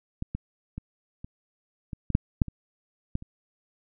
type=clicks; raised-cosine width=5 ms; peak=-18 / -18 / -22 / -26 / -22 / -16 / -6 / -7 / -24 / -15 / -29 dBFS; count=11; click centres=0.224 / 0.35 / 0.78 / 1.245 / 1.932 / 2.103 / 2.151 / 2.418 / 2.483 / 3.154 / 3.224 s; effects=none